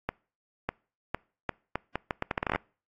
accelerating click train, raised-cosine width 0.5 ms, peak -13 dBFS, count 17, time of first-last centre 0.09-2.559 s, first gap 600 ms, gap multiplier 0.76, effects noise-tail reverb RT60 0.4 s tail -26 dB re dry + AAC 32 kbps

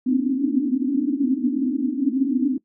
white band-pass noise, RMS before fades -21 dBFS, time 0.06-2.58 s, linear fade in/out 10 ms, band 250 to 290 Hz, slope 96 dB/octave, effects noise-tail reverb RT60 0.1 s tail -19 dB re dry

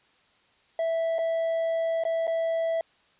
triangle tone with dropouts, 658 Hz, E5, 3 cents flat, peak -22 dBFS, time 0.79-2.81 s, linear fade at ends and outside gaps 2 ms, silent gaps 1.184-1.189 / 2.037-2.051 / 2.27-2.277 s, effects white hiss -63 dBFS RMS until 3.19 s + resampled to 8000 Hz

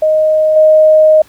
sine tone with level steps, 622.3 Hz, D#5, in tune, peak -7 / -3 dBFS, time 0.02-1.22 s, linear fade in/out 5 ms, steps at 0.56 s, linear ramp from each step 5 ms, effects pink hiss -45 dBFS RMS until 1.28 s

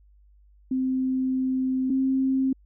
sine tone pair in turn, 260.1 / 265 Hz, C4 / C4, -10 / +22 cents, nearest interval unison, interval 32 cents, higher second, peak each -22 / -20 dBFS, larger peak second, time 0.71-1.9 / 1.9-2.53 s, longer first, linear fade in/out 5 ms, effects added 50 Hz sine -53 dBFS peak until 2.65 s

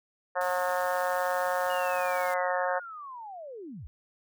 harmonic tone, 180.8 Hz, F#3, 40 cents flat, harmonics 3 / 4 / 5 / 6 / 7 / 8 / 9 / 10, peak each -30 / -32 / -34 / -36 / -37 / -38 / -39 / -40 dBFS, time 0.35-2.8 s, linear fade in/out 20 ms
white noise, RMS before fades -45 dBFS, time 0.41-2.34 s, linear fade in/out 0 ms
sine linear sweep, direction down, 2891 to 51 Hz, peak -39 dBFS, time 1.7-3.87 s, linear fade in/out 0 ms
effects none

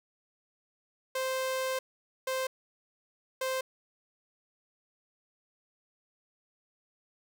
sawtooth tone bursts at uneven times, 522 Hz, C5, 4 cents flat, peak -26 dBFS, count 3, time 1.15-1.79 / 2.27-2.47 / 3.41-3.61 s, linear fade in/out 5 ms, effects none

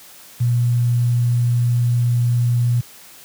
sine tone with quantisation, 120.6 Hz, B2, 41 cents flat, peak -13 dBFS, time 0.4-2.81 s, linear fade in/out 10 ms, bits 7, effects white hiss -43 dBFS RMS until 3.24 s + high-pass 80 Hz 12 dB/octave

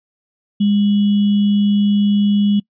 sine tone with sample-and-hold, 204.4 Hz, G#3, 27 cents flat, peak -11 dBFS, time 0.6-2.6 s, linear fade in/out 10 ms, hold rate 3150 Hz, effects noise-tail reverb RT60 0.1 s tail -25 dB re dry + resampled to 11025 Hz

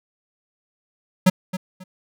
square tone with echo, 185 Hz, F#3, in tune, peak -11 dBFS, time 1.26-1.3 s, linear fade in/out 10 ms, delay 270 ms, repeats 2, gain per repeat -13 dB, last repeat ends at 1.84 s, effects none

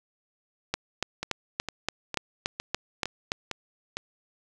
two click trains, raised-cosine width 0.2 ms, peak -9 / -14 dBFS, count 10 / 7, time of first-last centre 0.74-3.319 / 1.23-3.97 s, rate 3.49 / 2.19 Hz, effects none

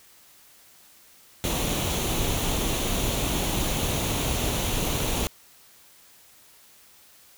pink noise with comb filter, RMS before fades -26 dBFS, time 1.44-5.27 s, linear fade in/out 0 ms, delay 0.3 ms, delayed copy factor +0.5, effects white hiss -54 dBFS RMS until 7.37 s

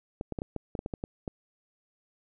clicks, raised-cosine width 2 ms, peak -20 dBFS, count 11, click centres 0.211 / 0.323 / 0.388 / 0.419 / 0.563 / 0.752 / 0.791 / 0.861 / 0.938 / 1.039 / 1.278 s, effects none

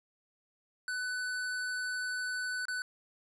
square tone with dropouts, 1498 Hz, F#6, 21 cents sharp, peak -34 dBFS, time 0.88-2.82 s, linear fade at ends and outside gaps 1 ms, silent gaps 2.654-2.683 s, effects resampled to 24000 Hz

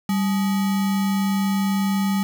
sine tone with sample-and-hold, 196 Hz, G3, in tune, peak -18 dBFS, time 0.09-2.23 s, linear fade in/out 2 ms, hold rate 1050 Hz, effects none

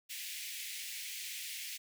pink high-pass noise, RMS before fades -43 dBFS, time 0.09-1.78 s, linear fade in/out 20 ms, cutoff 2000 Hz, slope 48 dB/octave, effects none

